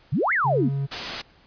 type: exponential two-way sweep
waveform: sine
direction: up then down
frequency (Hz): 114.2 to 2217 to 211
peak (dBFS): -19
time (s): 0.12-0.69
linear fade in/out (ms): 10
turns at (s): 0.33
type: tone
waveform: triangle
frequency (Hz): 138.59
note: C#3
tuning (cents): 0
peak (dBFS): -21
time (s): 0.44-0.87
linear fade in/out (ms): 20
type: noise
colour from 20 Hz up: white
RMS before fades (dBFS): -28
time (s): 0.91-1.22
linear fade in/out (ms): 10
effects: pink hiss -56 dBFS RMS until 1.46 s + resampled to 11025 Hz